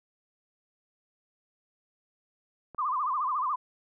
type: click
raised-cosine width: 1 ms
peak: -31 dBFS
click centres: 2.747 s
type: tone with vibrato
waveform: sine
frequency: 1108.7 Hz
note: C#6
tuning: in tune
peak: -26 dBFS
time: 2.78-3.56 s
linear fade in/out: 10 ms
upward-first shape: sine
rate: 14 Hz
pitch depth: 180 cents each way
effects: none